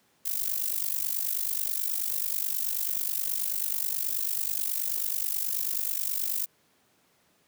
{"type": "noise with amplitude modulation", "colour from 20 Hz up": "violet", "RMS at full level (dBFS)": -26, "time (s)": [0.25, 6.46], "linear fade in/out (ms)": 10, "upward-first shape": "sine", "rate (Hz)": 49.3, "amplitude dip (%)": 85, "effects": ["pink hiss -66 dBFS RMS until 7.47 s", "high-pass 150 Hz 12 dB/octave"]}